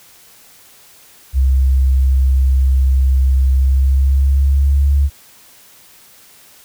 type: tone with pitch glide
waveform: sine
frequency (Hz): 66 to 70.33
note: C2 to C#2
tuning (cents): +16 to +26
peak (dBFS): -9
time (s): 1.33-5.1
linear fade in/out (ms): 50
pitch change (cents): +110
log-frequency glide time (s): 3.54-4.93
effects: white hiss -45 dBFS RMS until 6.64 s